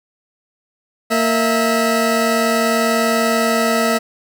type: tone pair together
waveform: 20% pulse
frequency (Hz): 230.2 / 650.3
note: A#3 / E5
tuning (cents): -22 / -24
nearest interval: octave + tritone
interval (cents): 1798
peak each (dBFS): -12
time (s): 1.1-3.99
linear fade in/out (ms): 20
effects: none